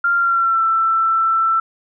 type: tone with pitch glide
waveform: sine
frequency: 1391 to 1333.6 Hz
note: F6 to E6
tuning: -7 to +20 cents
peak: -13 dBFS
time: 0.04-1.6 s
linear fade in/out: 5 ms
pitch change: -73 cents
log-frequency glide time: 0.16-0.63 s
effects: none